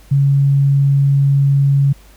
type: tone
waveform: sine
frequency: 139.3 Hz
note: C#3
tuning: 9 cents sharp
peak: -9 dBFS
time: 0.11-1.93 s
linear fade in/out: 10 ms
effects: added 50 Hz sine -42 dBFS peak until 2.16 s + pink hiss -48 dBFS RMS until 2.16 s